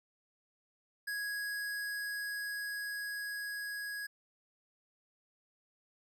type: tone with level ramp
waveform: square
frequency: 1661.2 Hz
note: G#6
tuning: in tune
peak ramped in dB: -36 to -39 dBFS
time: 1.07-4.07 s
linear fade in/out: 10 ms
effects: none